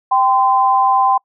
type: tone pair together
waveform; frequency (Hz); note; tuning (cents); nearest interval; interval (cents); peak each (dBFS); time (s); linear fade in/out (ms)
sine; 784 / 1027.3; G5 / C6; 0 / -32; perfect fourth; 468; -13; 0.11-1.18; 10
effects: noise-tail reverb RT60 0.1 s tail -26 dB re dry